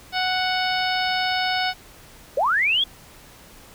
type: harmonic tone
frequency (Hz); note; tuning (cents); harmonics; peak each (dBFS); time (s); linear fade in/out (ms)
740; F#5; 0; 1 / 2 / 3 / 4 / 5 / 6 / 7; -24 / -27 / -29 / -30 / -31 / -32 / -32; 0.12-1.74; 50
type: linear sweep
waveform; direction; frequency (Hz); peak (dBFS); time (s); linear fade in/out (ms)
sine; up; 479 to 3423; -17; 2.37-2.84; 5
effects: pink hiss -47 dBFS RMS until 3.74 s